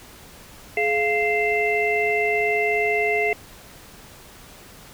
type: tone cluster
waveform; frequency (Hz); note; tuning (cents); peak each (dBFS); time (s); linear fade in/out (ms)
sine; 422.7 / 694 / 2087 / 2673; G#4 / F5 / C7 / E7; +31 / -11 / -5 / +23; -23 / -25 / -22 / -30; 0.77-3.33; 2
effects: pink hiss -45 dBFS RMS until 4.93 s